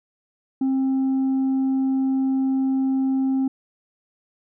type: tone with tanh clipping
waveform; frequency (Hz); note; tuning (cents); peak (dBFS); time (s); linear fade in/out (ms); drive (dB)
sine; 265.8; C4; +27; -19; 0.61-3.48; 5; 2
effects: none